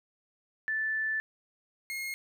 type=tone pair in turn; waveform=sine / 40% pulse; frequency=1756 / 2149 Hz; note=A6 / C7; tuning=-4 / +46 cents; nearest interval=minor third; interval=350 cents; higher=second; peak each=-28 / -33 dBFS; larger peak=first; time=0.68-1.2 / 1.9-2.14 s; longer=first; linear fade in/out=0 ms; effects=none